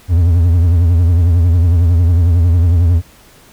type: tone with vibrato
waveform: triangle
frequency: 85.6 Hz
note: F2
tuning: 34 cents flat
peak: -5 dBFS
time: 0.08-3.02 s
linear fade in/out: 50 ms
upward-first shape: triangle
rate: 11 Hz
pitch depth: 120 cents each way
effects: pink hiss -44 dBFS RMS until 3.52 s